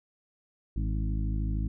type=harmonic tone with a mistuned harmonic; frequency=53.1 Hz; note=G#1; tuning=39 cents sharp; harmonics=1 / 2 / 3 / 4 / 5 / 6; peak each=-28 / -34 / -38 / -40 / -42 / -44 dBFS; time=0.76-1.68 s; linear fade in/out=5 ms; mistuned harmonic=4; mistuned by=-40 cents; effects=none